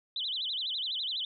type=tone with vibrato; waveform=sine; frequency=3471 Hz; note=A7; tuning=24 cents flat; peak=-31 dBFS; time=0.16-1.25 s; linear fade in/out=2 ms; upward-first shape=sine; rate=12 Hz; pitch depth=270 cents each way; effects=none